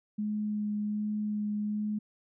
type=tone with vibrato; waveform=sine; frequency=210 Hz; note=G#3; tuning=19 cents sharp; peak=-29 dBFS; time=0.18-1.99 s; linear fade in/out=10 ms; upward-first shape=sine; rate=1.3 Hz; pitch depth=10 cents each way; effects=none